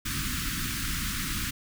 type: band-stop noise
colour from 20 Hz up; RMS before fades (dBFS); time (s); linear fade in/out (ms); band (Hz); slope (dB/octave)
pink; -31; 0.05-1.51; 10; 310 to 1200; 48
effects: none